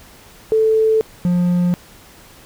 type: tone pair in turn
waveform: sine / triangle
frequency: 440 / 176.95 Hz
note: A4 / F3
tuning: 0 / +23 cents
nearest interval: octave + major third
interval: 1577 cents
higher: first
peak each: -11 dBFS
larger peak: neither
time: 0.52-1.01 / 1.25-1.74 s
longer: neither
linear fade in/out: 0 ms
effects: pink hiss -44 dBFS RMS until 2.45 s